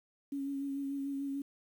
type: tone with vibrato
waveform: sine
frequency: 277.2 Hz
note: C#4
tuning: in tune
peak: -34 dBFS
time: 0.32-1.42 s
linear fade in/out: 5 ms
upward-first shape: sine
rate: 6.8 Hz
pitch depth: 23 cents each way
effects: 10-bit